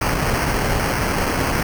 pink noise with sample-and-hold, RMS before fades -20 dBFS, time 0.01-1.63 s, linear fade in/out 5 ms, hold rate 3675 Hz, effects none

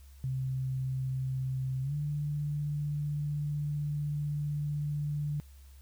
sine tone with pitch glide, 131.3 to 147.38 Hz, C3 to D3, +6 to +6 cents, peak -30 dBFS, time 0.24-5.4 s, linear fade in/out 0 ms, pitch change +200 cents, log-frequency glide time 1.82-1.94 s, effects added 68 Hz sine -50 dBFS peak until 5.81 s + white hiss -64 dBFS RMS until 5.81 s

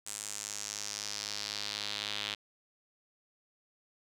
sawtooth tone with band-pass filter sweep, 103.83 Hz, G#2, in tune, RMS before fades -39 dBFS, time 0.06-2.35 s, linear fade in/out 10 ms, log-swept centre 8100 to 3400 Hz, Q 2.7, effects none

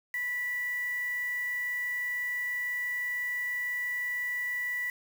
sine tone with quantisation, 1961 Hz, B6, 13 cents flat, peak -30 dBFS, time 0.14-4.9 s, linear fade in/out 2 ms, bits 7, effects none

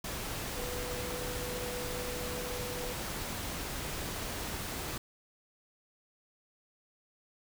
sine tone in noise, 493.9 Hz, B4, in tune, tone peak -40 dBFS, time 0.56-2.93 s, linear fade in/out 5 ms, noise pink, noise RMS -38 dBFS, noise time 0.04-4.98 s, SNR -5 dB, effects none

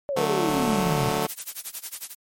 sine exponential sweep, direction down, 587.3 to 121.4 Hz, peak -24 dBFS, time 0.09-1.09 s, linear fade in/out 0 ms
10% pulse chord, D major, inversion none, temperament just, 146.83 / 183.54 / 220.2 Hz, D3 / F#3 / A3, 0 / -14 / +2 cents, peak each -20 dBFS, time 0.16-1.27 s, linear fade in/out 10 ms
pink noise, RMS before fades -37 dBFS, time 0.48-1.19 s, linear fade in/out 10 ms
blue noise with tremolo, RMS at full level -30 dBFS, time 1.2-2.15 s, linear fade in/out 50 ms, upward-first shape sine, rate 11 Hz, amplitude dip 95%
effects MP3 64 kbps

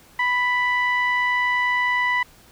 sawtooth tone with low-pass filter, 989 Hz, B5, 2 cents sharp, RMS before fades -21 dBFS, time 0.19-2.23 s, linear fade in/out 5 ms, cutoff 2100 Hz, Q 3.5, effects pink hiss -51 dBFS RMS until 2.51 s

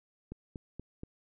click train, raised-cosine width 3 ms, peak -28 dBFS, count 4, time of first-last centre 0.32-1.034 s, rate 4.2 Hz, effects none

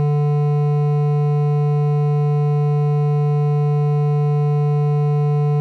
triangle tone with hard clipping, 146.83 Hz, D3, in tune, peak -16 dBFS, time 0-5.6 s, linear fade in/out 0 ms, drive 15 dB, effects none

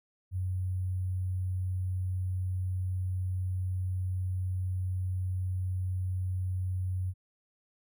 sine tone with sample-and-hold, 92.4 Hz, F#2, 2 cents flat, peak -29 dBFS, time 0.31-7.14 s, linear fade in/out 50 ms, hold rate 11025 Hz, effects none

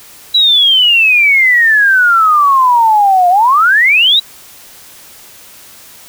sine exponential two-way sweep, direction down then up, 3951 to 698.5 to 3951 Hz, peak -5 dBFS, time 0.34-4.2 s, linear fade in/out 10 ms, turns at 3.29 s, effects white hiss -37 dBFS RMS until 6.08 s

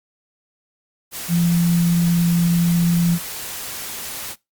sine tone in noise, 171.1 Hz, F3, 35 cents flat, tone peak -14 dBFS, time 1.28-3.19 s, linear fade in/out 50 ms, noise white, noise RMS -30 dBFS, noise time 1.11-4.36 s, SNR +13 dB, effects noise-tail reverb RT60 0.2 s tail -21 dB re dry + Opus 48 kbps

